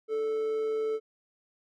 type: tone with amplitude modulation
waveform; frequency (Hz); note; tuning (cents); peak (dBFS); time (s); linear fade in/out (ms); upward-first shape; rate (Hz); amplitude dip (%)
triangle; 438.7; A4; -5; -24; 0.08-1; 50; sine; 144; 25
effects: none